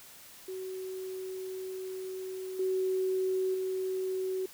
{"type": "tone with level steps", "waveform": "sine", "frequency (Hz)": 375.5, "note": "F#4", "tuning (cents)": 26, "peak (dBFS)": [-36, -27, -30], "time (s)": [0.48, 4.46], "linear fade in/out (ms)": 5, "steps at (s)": [2.59, 3.54], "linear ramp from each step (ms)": 5, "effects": ["white hiss -52 dBFS RMS until 4.53 s"]}